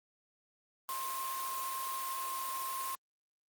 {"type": "tone in noise", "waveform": "sine", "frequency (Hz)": 1060, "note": "C6", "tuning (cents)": 22, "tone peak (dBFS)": -37, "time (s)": [0.89, 2.95], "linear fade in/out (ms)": 0, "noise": "white", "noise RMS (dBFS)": -41, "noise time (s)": [0.89, 2.95], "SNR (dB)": 1, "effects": ["high-pass 400 Hz 12 dB/octave", "Opus 32 kbps"]}